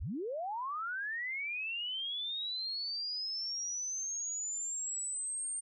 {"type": "linear sweep", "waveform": "sine", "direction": "up", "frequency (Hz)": [36.71, 8790], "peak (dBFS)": -35, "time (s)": [0, 5.61], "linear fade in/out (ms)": 20, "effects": []}